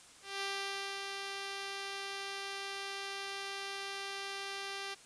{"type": "tone with ADSR envelope", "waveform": "5% pulse", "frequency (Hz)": 394.1, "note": "G4", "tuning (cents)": 9, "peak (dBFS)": -24, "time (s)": [0.22, 4.95], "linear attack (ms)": 190, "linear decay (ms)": 580, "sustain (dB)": -4, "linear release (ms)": 16, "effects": ["white hiss -57 dBFS RMS until 5.05 s", "resampled to 22050 Hz"]}